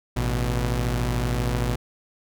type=tone pair together; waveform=sawtooth; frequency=54.34 / 122 Hz; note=A1 / B2; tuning=-21 / -21 cents; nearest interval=octave + major second; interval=1400 cents; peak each=-21 dBFS; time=0.16-1.76 s; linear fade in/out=10 ms; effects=none